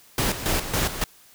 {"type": "noise with tremolo", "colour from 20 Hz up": "pink", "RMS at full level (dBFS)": -23, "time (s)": [0.18, 1.04], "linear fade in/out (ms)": 2, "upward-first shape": "square", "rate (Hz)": 3.6, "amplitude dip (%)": 65, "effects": ["white hiss -53 dBFS RMS until 1.34 s"]}